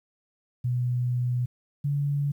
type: tone pair in turn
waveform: sine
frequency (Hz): 123.47 / 142.93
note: B2 / D3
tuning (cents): 0 / -47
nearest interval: minor third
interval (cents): 253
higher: second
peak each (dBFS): -23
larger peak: neither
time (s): 0.64-1.46 / 1.84-2.32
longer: first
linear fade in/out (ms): 10
effects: 10-bit